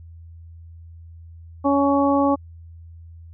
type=harmonic tone; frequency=280 Hz; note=C#4; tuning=18 cents sharp; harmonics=1 / 2 / 3 / 4; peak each=-18 / -21 / -23 / -24 dBFS; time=1.64-2.36 s; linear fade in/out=20 ms; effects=added 83 Hz sine -39 dBFS peak until 3.33 s